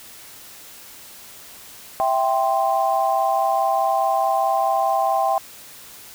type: chord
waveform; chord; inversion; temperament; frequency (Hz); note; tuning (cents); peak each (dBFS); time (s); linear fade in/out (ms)
sine; C major; first; equal; 659.3 / 784 / 1046.5; E5 / G5 / C6; 0 / 0 / 0; -22 / -19 / -24; 2-5.38; 0
effects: white hiss -42 dBFS RMS until 6.14 s